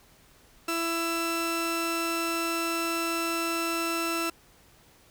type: tone pair together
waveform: sawtooth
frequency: 333.1 / 1332.4 Hz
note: E4 / E6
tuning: +18 / +18 cents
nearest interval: 2 octaves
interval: 2400 cents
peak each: -26 / -25 dBFS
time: 0.68-4.3 s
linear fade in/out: 5 ms
effects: pink hiss -58 dBFS RMS until 5.1 s